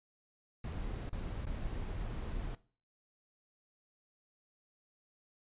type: noise with dropouts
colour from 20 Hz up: brown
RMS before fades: -39 dBFS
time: 0.64-2.55 s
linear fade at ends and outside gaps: 2 ms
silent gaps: 1.094-1.129 / 1.453-1.467 s
effects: noise-tail reverb RT60 0.4 s tail -18 dB re dry + resampled to 8000 Hz